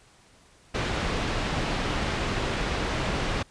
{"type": "low-pass noise", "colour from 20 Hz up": "pink", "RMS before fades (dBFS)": -28, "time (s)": [0.74, 3.43], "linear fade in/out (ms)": 10, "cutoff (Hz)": 3700, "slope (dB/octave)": 12, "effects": ["pink hiss -57 dBFS RMS until 3.5 s", "resampled to 22050 Hz"]}